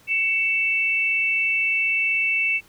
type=tone pair together; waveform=sine; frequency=2236 / 2659 Hz; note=C#7 / E7; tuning=+14 / +14 cents; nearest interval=minor third; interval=300 cents; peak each=-24 / -20 dBFS; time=0.07-2.61 s; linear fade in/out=50 ms; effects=pink hiss -54 dBFS RMS until 2.68 s

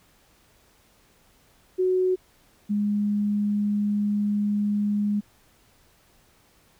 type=tone pair in turn; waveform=sine; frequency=369.7 / 206.4 Hz; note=F#4 / G#3; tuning=-1 / -10 cents; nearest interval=minor seventh; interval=1009 cents; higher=first; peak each=-19 / -21 dBFS; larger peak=first; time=1.78-2.16 / 2.69-5.21 s; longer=second; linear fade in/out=20 ms; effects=pink hiss -60 dBFS RMS until 6.79 s

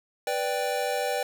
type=chord; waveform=square; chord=G major; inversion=first; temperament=equal; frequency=493.9 / 587.3 / 784 Hz; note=B4 / D5 / G5; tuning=0 / 0 / 0 cents; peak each=-31 dBFS; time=0.27-1.23 s; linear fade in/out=2 ms; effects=none

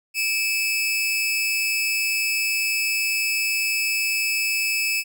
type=tone pair together; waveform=sawtooth; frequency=2354 / 2602 Hz; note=D7 / E7; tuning=+3 / -23 cents; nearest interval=major second; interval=174 cents; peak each=-27 / -18 dBFS; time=0.14-5.04 s; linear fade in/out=50 ms; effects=none

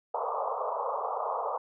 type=band-pass noise; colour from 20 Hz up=white; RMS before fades=-32 dBFS; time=0.14-1.58 s; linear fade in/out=5 ms; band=440 to 1200 Hz; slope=96 dB/octave; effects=none

